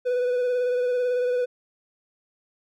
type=tone with vibrato; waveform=triangle; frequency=495.4 Hz; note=B4; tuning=5 cents sharp; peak=-19 dBFS; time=0.05-1.46 s; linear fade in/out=20 ms; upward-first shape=sine; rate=18 Hz; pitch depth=25 cents each way; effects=none